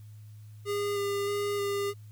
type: tone with vibrato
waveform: square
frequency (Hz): 405.1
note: G#4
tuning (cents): -43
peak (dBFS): -29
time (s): 0.65-1.94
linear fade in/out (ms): 50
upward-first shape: square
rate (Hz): 1.6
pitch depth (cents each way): 12
effects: added 106 Hz sine -45 dBFS peak until 2.11 s + white hiss -66 dBFS RMS until 2.11 s